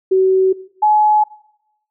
sine tone pair in turn, 378.1 / 848.8 Hz, F#4 / G#5, +38 / +38 cents, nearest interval octave + major second, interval 1400 cents, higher second, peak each -9 dBFS, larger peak neither, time 0.11-0.53 / 0.82-1.24 s, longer neither, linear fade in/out 10 ms, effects noise-tail reverb RT60 0.8 s tail -20 dB re dry

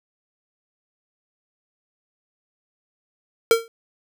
square tone with exponential decay, 457.6 Hz, A#4, 32 cents flat, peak -9 dBFS, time 3.51-3.68 s, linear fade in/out 1 ms, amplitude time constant 36 ms, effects none

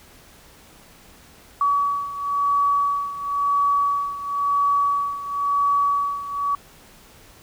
sine beating tone pair, 1136 / 1136.97 Hz, C#6 / C#6, +42 / +44 cents, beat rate 0.97 Hz, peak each -20 / -24 dBFS, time 1.61-6.55 s, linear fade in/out 2 ms, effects pink hiss -49 dBFS RMS until 7.42 s

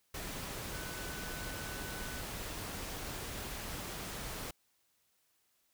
sine tone in noise, 1500 Hz, F#6, 23 cents sharp, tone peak -48 dBFS, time 0.73-2.22 s, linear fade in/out 5 ms, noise pink, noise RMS -42 dBFS, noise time 0.14-4.51 s, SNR -9 dB, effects white hiss -75 dBFS RMS until 5.73 s

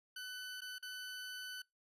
20% pulse tone with dropouts, 1502 Hz, F#6, 26 cents sharp, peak -39 dBFS, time 0.16-1.62 s, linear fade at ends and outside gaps 5 ms, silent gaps 0.607-0.617 / 0.784-0.826 s, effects noise-tail reverb RT60 0.2 s tail -25 dB re dry + resampled to 32000 Hz

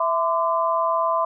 sine tone cluster, 659 / 1022 / 1182 Hz, E5 / C6 / D6, -1 / -41 / +11 cents, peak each -23 / -21 / -26 dBFS, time 0-1.25 s, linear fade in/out 5 ms, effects none

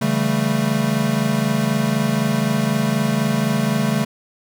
square chord, A dominant seventh, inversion first, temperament equal with one note detuned, 140.85 / 164.81 / 196 / 220 Hz, C#3 / E3 / G3 / A3, +28 / 0 / 0 / 0 cents, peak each -23 / -27 / -24 / -21 dBFS, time 0.01-4.05 s, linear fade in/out 10 ms, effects none

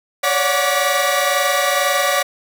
sawtooth tone cluster, 557 / 579 / 732 / 1168 / 1938 Hz, C#5 / D5 / F#5 / D6 / B6, +8 / -25 / -19 / -10 / -33 cents, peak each -18 dBFS, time 0.23-2.23 s, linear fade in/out 10 ms, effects none

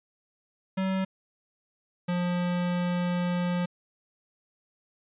square tone pair in turn, 190 / 176.93 Hz, F#3 / F3, +46 / +23 cents, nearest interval minor second, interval 123 cents, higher first, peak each -26 dBFS, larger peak neither, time 0.77-1.05 / 2.08-3.66 s, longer second, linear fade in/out 10 ms, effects resampled to 8000 Hz

